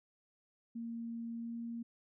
sine tone with pitch glide, 231.5 to 233 Hz, A#3 to A#3, -12 to -1 cents, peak -39 dBFS, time 0.75-1.83 s, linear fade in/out 10 ms, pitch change +11 cents, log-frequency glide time 1.35-1.56 s, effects none

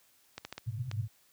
clicks, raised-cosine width 0.2 ms, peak -22 dBFS, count 5, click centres 0.38 / 0.45 / 0.526 / 0.58 / 0.914 s
pink band-pass noise, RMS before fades -36 dBFS, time 0.66-1.08 s, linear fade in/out 10 ms, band 100 to 130 Hz, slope 96 dB/octave
effects white hiss -66 dBFS RMS until 1.32 s + high-pass 60 Hz 12 dB/octave

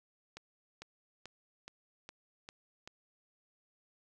accelerating click train, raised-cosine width 0.2 ms, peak -29 dBFS, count 7, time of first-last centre 0.37-2.875 s, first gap 450 ms, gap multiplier 0.97, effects none

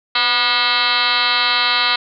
sine tone with frequency modulation, 2637 Hz, E7, in tune, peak -13 dBFS, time 0.15-1.96 s, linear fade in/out 5 ms, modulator 237 Hz, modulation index 7.2, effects none

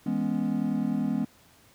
triangle chord, C# minor seventh, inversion first, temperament equal, 164.81 / 207.7 / 246.9 / 277.2 Hz, E3 / G#3 / B3 / C#4, 0 / 0 / 0 / 0 cents, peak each -32 / -27 / -27 / -30 dBFS, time 0.06-1.25 s, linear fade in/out 5 ms, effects pink hiss -58 dBFS RMS until 1.74 s + high-pass 60 Hz 12 dB/octave

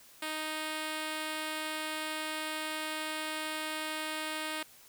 5% pulse tone, 311.1 Hz, D#4, in tune, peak -23 dBFS, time 0.22-4.63 s, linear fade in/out 5 ms, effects white hiss -57 dBFS RMS until 4.88 s

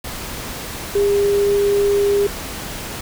sine tone in noise, 404 Hz, G#4, 48 cents flat, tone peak -13 dBFS, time 0.95-2.27 s, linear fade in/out 5 ms, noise pink, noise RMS -29 dBFS, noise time 0.04-3.01 s, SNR +13 dB, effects none

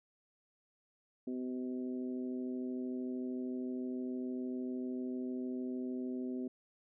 harmonic tone, 126.7 Hz, B2, 45 cents sharp, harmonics 2 / 3 / 4 / 5, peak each -37 / -43 / -54 / -54 dBFS, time 1.27-6.48 s, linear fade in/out 5 ms, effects none

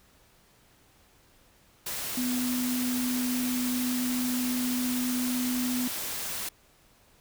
sine tone in noise, 249.6 Hz, B3, 19 cents sharp, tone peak -27 dBFS, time 2.17-5.88 s, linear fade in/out 5 ms, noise white, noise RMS -34 dBFS, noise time 1.86-6.49 s, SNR +4 dB, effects pink hiss -61 dBFS RMS until 7.2 s

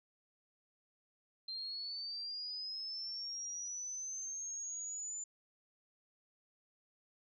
sine linear sweep, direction up, 4134 to 7090 Hz, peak -40 dBFS, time 1.48-5.24 s, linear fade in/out 5 ms, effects none

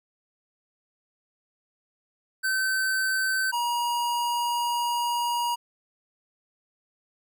square tone pair in turn, 1538 / 954.2 Hz, G6 / A#5, -33 / +40 cents, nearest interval minor sixth, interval 827 cents, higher first, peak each -24 / -25 dBFS, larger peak first, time 2.43-3.52 / 3.52-5.56 s, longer second, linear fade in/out 20 ms, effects none

